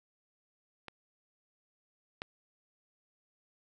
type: clicks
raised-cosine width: 0.3 ms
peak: -27 / -21 dBFS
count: 2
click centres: 0.883 / 2.219 s
effects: none